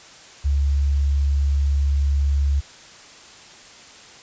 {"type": "tone", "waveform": "sine", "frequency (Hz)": 70.4, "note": "C#2", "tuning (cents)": 27, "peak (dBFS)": -16, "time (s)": [0.44, 2.61], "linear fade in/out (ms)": 20, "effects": ["white hiss -44 dBFS RMS until 4.22 s", "resampled to 16000 Hz"]}